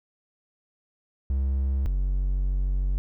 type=tone pair in turn; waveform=triangle; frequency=67.2 / 46.65 Hz; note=C2 / F#1; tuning=+47 / +15 cents; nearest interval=tritone; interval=632 cents; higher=first; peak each=-20 dBFS; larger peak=neither; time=1.3-1.86 / 1.86-2.98 s; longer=second; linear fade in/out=0 ms; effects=none